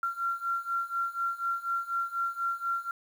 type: beating tone pair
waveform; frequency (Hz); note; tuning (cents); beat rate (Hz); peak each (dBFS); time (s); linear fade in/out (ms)
sine; 1370 / 1374.1; F6 / F6; -34 / -29; 4.1; -33 / -31; 0.03-2.91; 2
effects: 9-bit